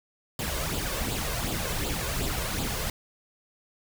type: noise with flanger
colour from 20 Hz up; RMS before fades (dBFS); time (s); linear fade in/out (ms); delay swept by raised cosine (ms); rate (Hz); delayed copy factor
pink; -30; 0.39-2.9; 2; 0.25 to 1.95; 2.7; +0.6
effects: none